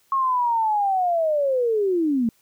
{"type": "linear sweep", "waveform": "sine", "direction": "down", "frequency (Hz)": [1094, 218.1], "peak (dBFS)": -18, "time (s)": [0.12, 2.29], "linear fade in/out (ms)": 2, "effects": ["white hiss -62 dBFS RMS until 2.41 s"]}